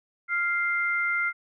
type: tone pair together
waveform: sine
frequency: 1396.9 / 2093 Hz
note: F6 / C7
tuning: 0 / 0 cents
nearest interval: perfect fifth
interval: 700 cents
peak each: -26 dBFS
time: 0.28-1.33 s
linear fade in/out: 50 ms
effects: none